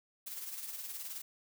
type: noise with tremolo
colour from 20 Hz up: blue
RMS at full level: -41 dBFS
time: 0.26-1.22 s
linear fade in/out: 10 ms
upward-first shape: sine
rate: 19 Hz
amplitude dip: 50%
effects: none